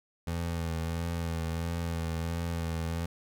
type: tone with vibrato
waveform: 25% pulse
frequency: 83.3 Hz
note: E2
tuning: 19 cents sharp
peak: -27 dBFS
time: 0.27-3.06 s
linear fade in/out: 5 ms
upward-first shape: sine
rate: 1.5 Hz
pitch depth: 30 cents each way
effects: none